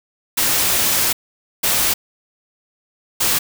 white noise bursts at uneven times, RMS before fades -17 dBFS, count 3, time 0.37-1.13 / 1.63-1.94 / 3.2-3.39 s, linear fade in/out 10 ms, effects none

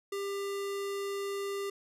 square tone, 398.1 Hz, G4, 27 cents sharp, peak -34 dBFS, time 0.12-1.7 s, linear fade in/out 5 ms, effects resampled to 32000 Hz

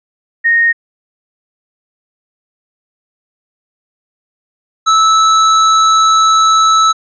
sine / square tone pair in turn, 1856 / 1308.2 Hz, A#6 / E6, -8 / -14 cents, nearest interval tritone, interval 606 cents, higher first, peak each -7 dBFS, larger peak neither, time 0.44-0.73 / 4.86-6.93 s, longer second, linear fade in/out 20 ms, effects resampled to 16000 Hz

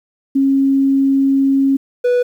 sine / triangle tone pair in turn, 272.3 / 491.4 Hz, C#4 / B4, -31 / -9 cents, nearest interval minor seventh, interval 1022 cents, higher second, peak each -10 / -9 dBFS, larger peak second, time 0.35-1.77 / 2.04-2.23 s, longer first, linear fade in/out 10 ms, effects 8-bit

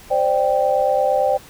sine chord, C suspended second, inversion none, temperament equal with one note detuned, 523.3 / 592.1 / 784 Hz, C5 / D5 / G5, 0 / +14 / 0 cents, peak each -19 dBFS, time 0.1-1.38 s, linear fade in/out 20 ms, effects pink hiss -43 dBFS RMS until 1.49 s

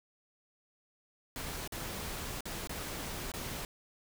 pink noise with dropouts, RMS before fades -40 dBFS, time 1.36-3.65 s, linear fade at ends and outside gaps 1 ms, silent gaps 1.676-1.722 / 2.407-2.455 / 2.673-2.694 / 3.318-3.338 s, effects none

